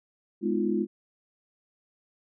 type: chord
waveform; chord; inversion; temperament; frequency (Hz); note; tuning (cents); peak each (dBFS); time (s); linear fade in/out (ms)
sine; F half-diminished seventh; first; just; 209.5 / 251.4 / 314.3 / 349.2; Ab3 / Cb4 / Eb4 / F4; +15 / +31 / +18 / 0; -28 / -32 / -31 / -28; 0.41-0.87; 50
effects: none